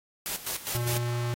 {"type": "noise with tremolo", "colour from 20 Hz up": "white", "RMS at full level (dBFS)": -32, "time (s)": [0.26, 0.98], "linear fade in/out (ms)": 0, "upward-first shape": "square", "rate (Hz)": 4.9, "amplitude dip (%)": 75}
{"type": "tone", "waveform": "square", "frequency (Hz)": 120.1, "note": "B2", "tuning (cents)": -48, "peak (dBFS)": -28, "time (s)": [0.75, 1.34], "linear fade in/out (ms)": 0}
{"effects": ["AAC 48 kbps"]}